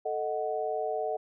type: chord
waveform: sine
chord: D# diminished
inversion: second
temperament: equal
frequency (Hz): 440 / 622.3 / 740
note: A4 / D#5 / F#5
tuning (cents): 0 / 0 / 0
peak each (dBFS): -33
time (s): 0.05-1.17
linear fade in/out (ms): 10
effects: none